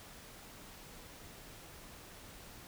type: silence
effects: pink hiss -53 dBFS RMS until 2.67 s